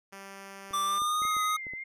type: tone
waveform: 5% pulse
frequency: 196 Hz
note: G3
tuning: in tune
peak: -32 dBFS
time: 0.12-0.99 s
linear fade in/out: 10 ms
type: clicks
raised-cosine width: 2 ms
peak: -34 dBFS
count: 7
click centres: 0.709 / 1.019 / 1.219 / 1.252 / 1.367 / 1.668 / 1.736 s
type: tone with pitch glide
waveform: square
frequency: 1174.7 to 1251.8 Hz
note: D6 to D#6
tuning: 0 to +10 cents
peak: -27 dBFS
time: 0.73-1.57 s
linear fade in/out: 10 ms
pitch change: +110 cents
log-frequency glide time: 0.84-1.26 s
type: tone with vibrato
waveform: sine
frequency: 2085 Hz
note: C7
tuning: 7 cents flat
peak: -36 dBFS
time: 1.22-1.84 s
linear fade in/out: 10 ms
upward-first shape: triangle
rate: 3.6 Hz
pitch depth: 43 cents each way
effects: resampled to 32000 Hz